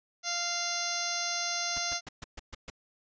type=harmonic tone; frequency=695 Hz; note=F5; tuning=9 cents flat; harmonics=1 / 2 / 3 / 4 / 5 / 6 / 7 / 8 / 9; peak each=-39 / -39 / -39 / -44 / -42 / -39 / -39 / -37 / -36 dBFS; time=0.23-2.01 s; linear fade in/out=50 ms
type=noise with exponential decay; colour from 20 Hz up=violet; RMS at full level=-46 dBFS; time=0.92-1.32 s; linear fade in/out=2 ms; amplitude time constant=85 ms
type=noise bursts; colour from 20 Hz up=pink; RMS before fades=-41 dBFS; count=7; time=1.76-2.701 s; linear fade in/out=5 ms; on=23 ms; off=130 ms
effects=resampled to 16000 Hz